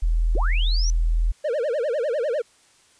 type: tone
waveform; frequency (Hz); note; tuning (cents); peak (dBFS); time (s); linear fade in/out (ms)
sine; 41; E1; -9; -17; 0.02-1.32; 10
type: linear sweep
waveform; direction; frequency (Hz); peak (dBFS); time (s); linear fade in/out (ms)
sine; up; 277.2 to 6030; -27; 0.35-0.9; 0
type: tone with vibrato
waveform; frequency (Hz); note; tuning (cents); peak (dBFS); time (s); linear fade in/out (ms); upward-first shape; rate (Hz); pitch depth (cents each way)
triangle; 532; C5; +29; -19; 1.44-2.42; 10; sine; 10; 280
effects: white hiss -57 dBFS RMS until 2.99 s + resampled to 22050 Hz